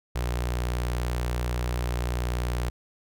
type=tone with notch filter; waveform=sawtooth; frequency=60.6 Hz; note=B1; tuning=32 cents flat; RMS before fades=-28 dBFS; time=0.15-2.7 s; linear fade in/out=10 ms; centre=230 Hz; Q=1.6; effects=none